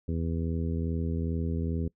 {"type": "harmonic tone", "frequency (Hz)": 82.41, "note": "E2", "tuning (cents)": 0, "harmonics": [1, 2, 3, 4, 5, 6], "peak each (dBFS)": [-30, -33, -35, -42, -40, -45], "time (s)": [0.08, 1.88], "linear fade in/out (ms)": 5, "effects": ["noise-tail reverb RT60 0.1 s tail -23 dB re dry"]}